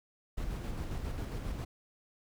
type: noise with tremolo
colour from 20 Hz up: brown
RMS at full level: -36 dBFS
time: 0.37-1.65 s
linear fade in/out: 10 ms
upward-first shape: square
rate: 7.4 Hz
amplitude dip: 30%
effects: none